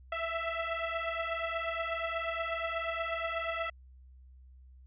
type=beating tone pair; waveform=15% pulse; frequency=658 / 666.3 Hz; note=E5 / E5; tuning=-3 / +18 cents; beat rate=8.3 Hz; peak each=-29 dBFS; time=0.12-3.7 s; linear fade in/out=5 ms; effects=added 64 Hz sine -52 dBFS peak until 4.86 s + resampled to 8000 Hz